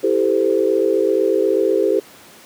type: chord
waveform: sine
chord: A minor seventh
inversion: second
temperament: equal with one note detuned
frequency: 329.6 / 392 / 440 / 514.6 Hz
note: E4 / G4 / A4 / C5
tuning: 0 / 0 / 0 / -29 cents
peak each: -21 / -17 / -19 / -20 dBFS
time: 0.03-2 s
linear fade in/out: 10 ms
effects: pink hiss -43 dBFS RMS until 2.45 s + high-pass 200 Hz 12 dB/octave